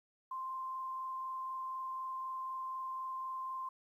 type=tone with frequency modulation; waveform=sine; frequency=1046.5 Hz; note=C6; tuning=in tune; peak=-38 dBFS; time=0.31-3.69 s; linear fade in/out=5 ms; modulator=24 Hz; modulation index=0.4; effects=12-bit